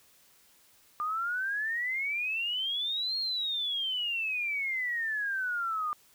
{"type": "exponential two-way sweep", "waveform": "sine", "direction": "up then down", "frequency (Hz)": [1200, 4300, 1200], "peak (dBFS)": -29, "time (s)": [1, 5.93], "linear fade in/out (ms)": 0, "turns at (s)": 3.18, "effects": ["white hiss -62 dBFS RMS until 6.14 s"]}